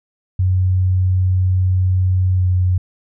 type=tone with pitch glide; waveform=sine; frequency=92.5 to 91.23 Hz; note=F#2 to F#2; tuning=0 to -24 cents; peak=-12 dBFS; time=0.39-2.78 s; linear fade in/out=5 ms; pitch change=-24 cents; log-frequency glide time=2.35-2.44 s; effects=none